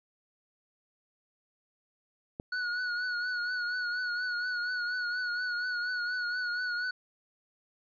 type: click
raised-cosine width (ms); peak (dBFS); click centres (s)
2; -23; 2.399
type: tone with vibrato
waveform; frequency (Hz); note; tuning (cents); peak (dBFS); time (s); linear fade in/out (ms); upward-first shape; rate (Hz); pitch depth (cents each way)
square; 1463; F#6; -20; -31; 2.52-6.91; 5; triangle; 4.2; 49
effects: resampled to 11025 Hz